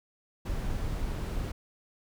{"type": "noise", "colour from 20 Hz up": "brown", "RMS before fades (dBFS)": -32, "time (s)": [0.45, 1.52], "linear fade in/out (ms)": 10, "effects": []}